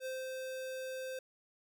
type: tone with ADSR envelope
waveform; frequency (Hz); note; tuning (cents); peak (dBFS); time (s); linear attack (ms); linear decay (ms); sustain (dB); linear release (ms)
square; 520; C5; -11; -38; 0-1.19; 56; 200; -2; 3
effects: none